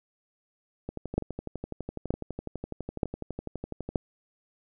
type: two click trains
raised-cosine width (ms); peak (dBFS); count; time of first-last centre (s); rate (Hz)
2; -21 / -11; 37 / 4; 0.89-3.89 / 1.18-3.958; 12 / 1.08
effects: none